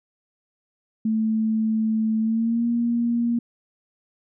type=tone with pitch glide; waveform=sine; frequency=220 to 235.8 Hz; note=A3 to A#3; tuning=0 to +20 cents; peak=-19 dBFS; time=1.05-3.39 s; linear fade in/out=5 ms; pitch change=+120 cents; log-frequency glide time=2.2-2.66 s; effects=none